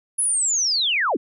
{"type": "linear sweep", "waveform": "sine", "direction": "down", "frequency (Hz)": [10550, 185], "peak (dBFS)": -18, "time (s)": [0.18, 1.17], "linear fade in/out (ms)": 10, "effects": []}